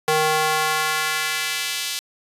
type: tone with high-pass filter sweep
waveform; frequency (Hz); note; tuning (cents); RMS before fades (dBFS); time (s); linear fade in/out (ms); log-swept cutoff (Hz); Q
square; 155.56; D#3; 0; -22; 0.08-1.99; 0; 530 to 3600; 1.1
effects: resampled to 32000 Hz